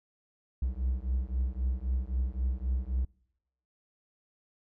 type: beating tone pair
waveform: triangle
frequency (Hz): 61.74 / 65.54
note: B1 / C2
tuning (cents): 0 / +4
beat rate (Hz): 3.8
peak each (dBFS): -29 / -30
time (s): 0.62-3.05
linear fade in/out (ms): 5
effects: noise-tail reverb RT60 0.8 s tail -25 dB re dry